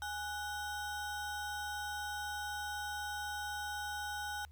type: ring-modulated tone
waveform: square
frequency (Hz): 1154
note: D6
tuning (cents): -31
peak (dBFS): -36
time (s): 0.02-4.45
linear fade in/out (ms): 0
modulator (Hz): 326
effects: added 75 Hz sine -53 dBFS peak until 4.51 s + pink hiss -75 dBFS RMS until 4.51 s